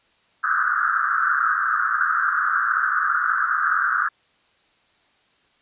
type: band-pass noise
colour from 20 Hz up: pink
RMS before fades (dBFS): -21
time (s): 0.43-4.09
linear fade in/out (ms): 10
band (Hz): 1200 to 1600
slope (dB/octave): 96
effects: white hiss -61 dBFS RMS until 5.61 s + resampled to 8000 Hz